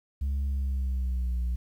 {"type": "tone with pitch glide", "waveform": "sine", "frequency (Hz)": [68.9, 60.68], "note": ["C#2", "B1"], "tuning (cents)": [-10, -30], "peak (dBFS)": -23, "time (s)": [0.21, 1.56], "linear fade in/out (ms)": 10, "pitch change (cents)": -220, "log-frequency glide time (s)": [0.46, 1.38], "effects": ["tanh soft clip ceiling -25 dBFS", "10-bit"]}